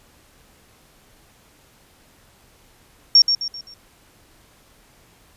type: tone with echo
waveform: sine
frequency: 5520 Hz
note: F8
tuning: 21 cents flat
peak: -7 dBFS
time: 3.15-3.22 s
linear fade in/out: 2 ms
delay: 130 ms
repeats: 4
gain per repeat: -8 dB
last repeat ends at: 3.74 s
effects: pink hiss -54 dBFS RMS until 5.36 s + resampled to 32000 Hz